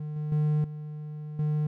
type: tone with level steps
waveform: triangle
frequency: 151.2 Hz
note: D#3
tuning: 49 cents flat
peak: -30 / -27 / -20 / -33 / -22 dBFS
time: 0-1.67 s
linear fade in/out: 5 ms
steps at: 0.16 / 0.32 / 0.64 / 1.39 s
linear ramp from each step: 2 ms
effects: none